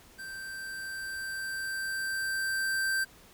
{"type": "tone with level ramp", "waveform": "square", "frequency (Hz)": 1564, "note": "G6", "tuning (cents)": -4, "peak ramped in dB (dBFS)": [-40, -27], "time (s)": [0.18, 3.05], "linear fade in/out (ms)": 20, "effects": ["pink hiss -56 dBFS RMS until 3.33 s"]}